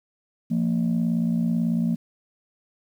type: tone pair together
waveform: sine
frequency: 172.21 / 230.4 Hz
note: F3 / A#3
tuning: -24 / -20 cents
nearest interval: perfect fourth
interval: 504 cents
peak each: -22 / -21 dBFS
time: 0.5-1.96 s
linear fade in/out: 20 ms
effects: tanh soft clip ceiling -16 dBFS + 9-bit